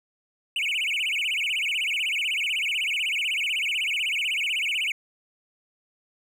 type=tone with vibrato; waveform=triangle; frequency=2571 Hz; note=E7; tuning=44 cents flat; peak=-22 dBFS; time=0.56-4.92 s; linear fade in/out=2 ms; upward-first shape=sine; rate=16 Hz; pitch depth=290 cents each way; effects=none